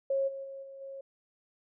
sine tone with level steps, 544 Hz, C#5, 33 cents flat, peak -26 / -37 / -40 / -44 / -40 dBFS, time 0.1-1.01 s, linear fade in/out 5 ms, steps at 0.27 / 0.43 / 0.62 / 0.8 s, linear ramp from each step 20 ms, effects none

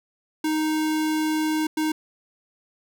square tone bursts at uneven times, 311.1 Hz, D#4, in tune, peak -22 dBFS, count 2, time 0.44-1.67 / 1.77-1.92 s, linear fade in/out 5 ms, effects none

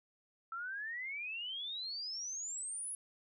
sine exponential sweep, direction up, 1318.5 to 10670 Hz, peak -39 dBFS, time 0.52-2.95 s, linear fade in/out 2 ms, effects none

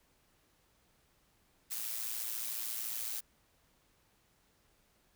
blue noise with amplitude modulation, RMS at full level -36 dBFS, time 1.7-3.21 s, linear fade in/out 20 ms, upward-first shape sine, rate 114 Hz, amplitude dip 60%, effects pink hiss -71 dBFS RMS until 5.15 s

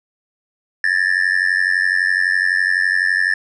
triangle tone with amplitude modulation, 1760 Hz, A6, in tune, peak -8 dBFS, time 0.84-3.34 s, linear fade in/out 2 ms, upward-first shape sine, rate 91.9 Hz, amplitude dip 100%, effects resampled to 24000 Hz

